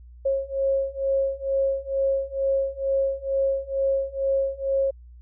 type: beating tone pair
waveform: sine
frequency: 542 / 544.2 Hz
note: C#5 / C#5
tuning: -39 / -32 cents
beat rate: 2.2 Hz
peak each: -25 / -24 dBFS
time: 0.25-4.91 s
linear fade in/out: 10 ms
effects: added 60 Hz sine -43 dBFS peak until 5.21 s